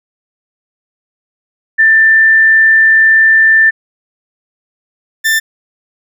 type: tone pair in turn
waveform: sine / 40% pulse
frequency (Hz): 1779 / 1779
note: A6 / A6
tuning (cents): +19 / +19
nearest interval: unison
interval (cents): 0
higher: neither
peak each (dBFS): -4 / -8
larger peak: first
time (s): 1.78-3.71 / 5.24-5.4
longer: first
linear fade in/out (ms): 20
effects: none